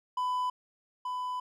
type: tone pair in turn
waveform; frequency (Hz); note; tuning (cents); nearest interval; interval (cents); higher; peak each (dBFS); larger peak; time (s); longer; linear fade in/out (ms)
triangle; 1000 / 1000; B5 / B5; +21 / +21; unison; 0; neither; -26 / -30; first; 0.17-0.5 / 1.05-1.4; second; 5
effects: none